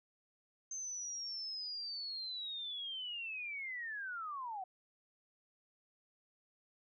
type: linear sweep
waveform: sine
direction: down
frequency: 6300 to 723 Hz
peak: -40 dBFS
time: 0.71-4.64 s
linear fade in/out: 5 ms
effects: none